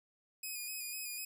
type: tone with vibrato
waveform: 5% pulse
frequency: 2489 Hz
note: D#7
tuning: in tune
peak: -31 dBFS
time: 0.43-1.25 s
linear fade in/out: 5 ms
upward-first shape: square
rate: 4 Hz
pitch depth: 32 cents each way
effects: none